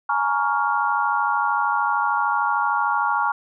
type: chord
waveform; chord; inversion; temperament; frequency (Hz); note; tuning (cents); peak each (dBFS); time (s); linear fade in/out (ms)
sine; Bb minor seventh; third; just; 839.1 / 932.3 / 1118.8 / 1398.5; Ab5 / Bb5 / Db6 / F6; +18 / 0 / +16 / +2; -24; 0.09-3.32; 5
effects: none

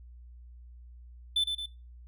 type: tone with echo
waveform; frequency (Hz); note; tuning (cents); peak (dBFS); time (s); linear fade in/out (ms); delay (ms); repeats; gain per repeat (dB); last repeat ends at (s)
triangle; 3520; A7; 0; -22; 1.36-1.44; 5; 110; 2; -5; 1.66
effects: noise-tail reverb RT60 0.3 s tail -22 dB re dry + added 60 Hz sine -47 dBFS peak until 2.07 s

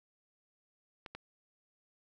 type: clicks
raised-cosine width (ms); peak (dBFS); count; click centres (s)
0.3; -28 / -27; 2; 1.062 / 1.15
effects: none

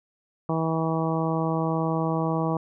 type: harmonic tone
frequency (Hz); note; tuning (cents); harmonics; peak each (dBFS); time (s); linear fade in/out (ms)
161.8; E3; -32; 1 / 2 / 3 / 4 / 5 / 6 / 7; -26 / -29 / -31 / -32 / -33 / -34 / -34; 0.49-2.57; 2
effects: none

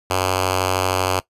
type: tone with notch filter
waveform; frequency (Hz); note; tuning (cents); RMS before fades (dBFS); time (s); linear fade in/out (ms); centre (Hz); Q
5% pulse; 92.8; F#2; +6; -20; 0.1-1.2; 5; 200; 0.73
effects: noise-tail reverb RT60 0.1 s tail -18 dB re dry + resampled to 32000 Hz

